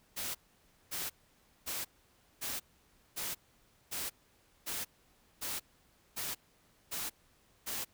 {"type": "noise bursts", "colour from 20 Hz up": "white", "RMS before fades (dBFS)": -38, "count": 11, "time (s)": [0.16, 7.85], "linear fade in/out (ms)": 20, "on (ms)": 190, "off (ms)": 560, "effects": ["pink hiss -68 dBFS RMS until 7.93 s"]}